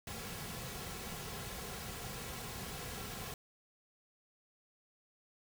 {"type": "noise with comb filter", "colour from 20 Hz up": "pink", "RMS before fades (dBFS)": -44, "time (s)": [0.07, 3.34], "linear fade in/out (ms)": 2, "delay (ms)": 3.3, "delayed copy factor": -0.55, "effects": []}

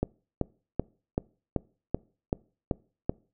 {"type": "click train", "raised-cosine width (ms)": 2, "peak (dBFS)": -12, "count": 9, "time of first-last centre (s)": [0.03, 3.095], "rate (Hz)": 2.61, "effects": ["noise-tail reverb RT60 0.4 s tail -24 dB re dry"]}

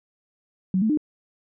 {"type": "tone with pitch steps", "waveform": "sine", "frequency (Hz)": [187.4, 219.1, 302.3], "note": ["F#3", "A3", "D#4"], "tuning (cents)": [22, -7, -50], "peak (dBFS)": -18, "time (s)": [0.74, 0.974], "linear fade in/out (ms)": 2, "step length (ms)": 78, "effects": []}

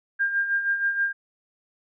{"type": "tone with tremolo", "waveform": "sine", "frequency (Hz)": 1603, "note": "G6", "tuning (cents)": 38, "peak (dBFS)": -19, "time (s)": [0.19, 1.13], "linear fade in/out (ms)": 20, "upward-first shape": "sine", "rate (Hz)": 6.3, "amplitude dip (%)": 60, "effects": []}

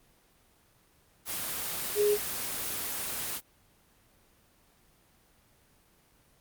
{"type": "tone in noise", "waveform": "sine", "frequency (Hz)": 415.3, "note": "G#4", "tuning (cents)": 0, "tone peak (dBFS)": -22, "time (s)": [1.95, 2.18], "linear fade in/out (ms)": 50, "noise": "white", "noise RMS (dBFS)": -34, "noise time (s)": [1.25, 3.41], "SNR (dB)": 9, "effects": ["pink hiss -64 dBFS RMS until 6.4 s", "Opus 24 kbps"]}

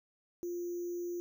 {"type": "tone with sample-and-hold", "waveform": "sine", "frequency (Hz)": 349.2, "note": "F4", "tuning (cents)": 0, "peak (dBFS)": -35, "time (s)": [0.43, 1.2], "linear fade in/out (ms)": 0, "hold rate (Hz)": 6300, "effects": []}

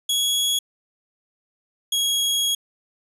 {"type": "tone pair in turn", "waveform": "sawtooth", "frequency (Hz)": [3343, 3312], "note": ["G#7", "G#7"], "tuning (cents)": [11, -5], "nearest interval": "unison", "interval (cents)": 16, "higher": "first", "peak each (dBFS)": -16, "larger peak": "neither", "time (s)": [[0.09, 0.59], [1.92, 2.55]], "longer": "second", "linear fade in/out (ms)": 5, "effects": ["resampled to 32000 Hz"]}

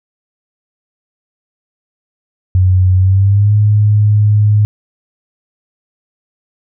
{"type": "tone with pitch glide", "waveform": "sine", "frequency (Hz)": [92.5, 105.03], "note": ["F#2", "G#2"], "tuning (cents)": [0, 20], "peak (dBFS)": -6, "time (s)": [2.55, 4.65], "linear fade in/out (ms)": 0, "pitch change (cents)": 220, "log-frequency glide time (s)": [2.96, 3.54], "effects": []}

